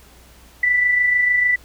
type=tone with amplitude modulation; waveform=sine; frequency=1975.5 Hz; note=B6; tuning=in tune; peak=-12 dBFS; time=0.63-1.56 s; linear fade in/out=5 ms; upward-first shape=sine; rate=26.7 Hz; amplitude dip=40%; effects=added 60 Hz sine -47 dBFS peak until 1.64 s + pink hiss -49 dBFS RMS until 1.64 s